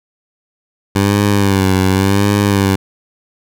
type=tone with vibrato; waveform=15% pulse; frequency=98 Hz; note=G2; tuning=in tune; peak=-4 dBFS; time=0.95-2.76 s; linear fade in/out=10 ms; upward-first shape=sine; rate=0.89 Hz; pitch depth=73 cents each way; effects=none